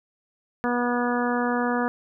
harmonic tone, 243 Hz, B3, 28 cents flat, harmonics 1 / 2 / 3 / 4 / 5 / 6 / 7, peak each -25 / -28 / -30 / -31 / -32 / -33 / -33 dBFS, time 0.64-1.88 s, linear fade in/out 0 ms, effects none

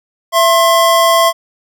square tone pair together, 668 / 1064.4 Hz, E5 / C6, +23 / +29 cents, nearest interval minor sixth, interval 806 cents, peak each -11 dBFS, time 0.32-1.33 s, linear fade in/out 50 ms, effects none

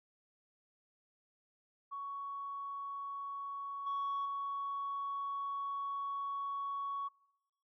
sine tone with level steps, 1116 Hz, C#6, 11 cents sharp, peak -39 / -32 / -35 dBFS, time 1.91-7.09 s, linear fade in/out 20 ms, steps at 3.86 / 4.25 s, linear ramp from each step 10 ms, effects noise-tail reverb RT60 1.0 s tail -24 dB re dry + tanh soft clip ceiling -32 dBFS

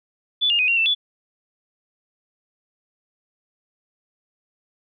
sine tone with pitch steps, 3471 / 2827 / 2501 / 2755 / 2669 / 3447 Hz, A7 / F7 / D#7 / F7 / E7 / A7, -24 / +20 / +8 / -24 / +21 / -36 cents, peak -16 dBFS, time 0.41-0.95 s, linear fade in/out 20 ms, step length 90 ms, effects none

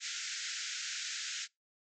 white band-pass noise, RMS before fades -40 dBFS, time 0-1.48 s, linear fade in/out 50 ms, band 1400 to 7400 Hz, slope 96 dB/octave, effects noise-tail reverb RT60 0.2 s tail -25 dB re dry

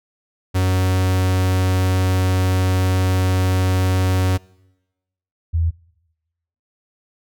45% pulse / sine tone pair in turn, 93 / 82.66 Hz, F#2 / E2, +9 / +5 cents, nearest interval major second, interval 204 cents, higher first, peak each -15 dBFS, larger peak neither, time 0.54-4.38 / 5.53-5.71 s, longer first, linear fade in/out 20 ms, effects noise-tail reverb RT60 1.0 s tail -25 dB re dry

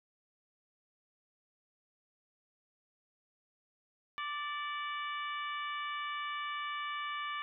harmonic tone with a mistuned harmonic, 587.3 Hz, D5, in tune, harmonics 2 / 3 / 4 / 5 / 6, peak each -38 / -43 / -44 / -46 / -51 dBFS, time 4.18-7.42 s, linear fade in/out 0 ms, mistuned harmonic 4, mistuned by -32 cents, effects none

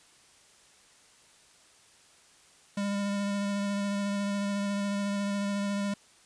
square tone with vibrato, 201.2 Hz, G3, 45 cents sharp, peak -29 dBFS, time 2.77-5.94 s, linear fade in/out 5 ms, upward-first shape sine, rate 14 Hz, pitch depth 14 cents each way, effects white hiss -59 dBFS RMS until 6.25 s + resampled to 22050 Hz

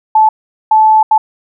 sine tone bursts at uneven times, 870 Hz, A5, 20 cents flat, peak -4 dBFS, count 3, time 0.15-0.29 / 0.71-1.03 / 1.11-1.18 s, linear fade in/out 5 ms, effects none

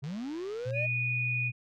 triangle linear sweep, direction up, 127.2 to 630 Hz, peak -32 dBFS, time 0.02-0.87 s, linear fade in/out 20 ms
click train, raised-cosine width 0.2 ms, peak -33 dBFS, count 81, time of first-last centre 0.04-0.707 s, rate 120 Hz
sine tone with pitch glide, 120 to 122.59 Hz, B2 to B2, -49 to -12 cents, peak -32 dBFS, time 0.65-1.52 s, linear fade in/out 20 ms, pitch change +37 cents, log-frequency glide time 0.82-1.12 s
sine tone, 2467 Hz, D#7, 15 cents flat, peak -29 dBFS, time 0.73-1.52 s, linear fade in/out 50 ms
effects none

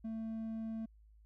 sine tone with hard clipping, 223 Hz, A3, 23 cents sharp, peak -39 dBFS, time 0.04-0.86 s, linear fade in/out 10 ms, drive 3 dB, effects added 53 Hz sine -59 dBFS peak until 1.25 s

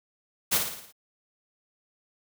white noise with echo, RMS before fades -23 dBFS, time 0.51-0.59 s, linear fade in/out 20 ms, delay 56 ms, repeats 6, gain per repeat -5 dB, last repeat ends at 0.926 s, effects none

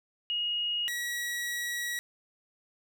sine / sawtooth tone pair in turn, 2877 / 1920.2 Hz, F#7 / B6, -49 / -49 cents, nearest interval perfect fifth, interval 700 cents, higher first, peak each -28 dBFS, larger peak neither, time 0.3-0.88 / 0.88-1.99 s, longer second, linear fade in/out 0 ms, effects none

